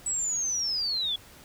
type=linear sweep; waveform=sine; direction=down; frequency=7930 to 3328 Hz; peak=-26 dBFS; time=0.06-1.16 s; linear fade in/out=5 ms; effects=pink hiss -51 dBFS RMS until 1.44 s